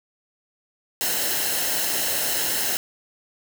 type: noise with comb filter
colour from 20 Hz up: white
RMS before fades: -24 dBFS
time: 1.01-2.77 s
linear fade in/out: 0 ms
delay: 0.85 ms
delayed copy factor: -0.55
effects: none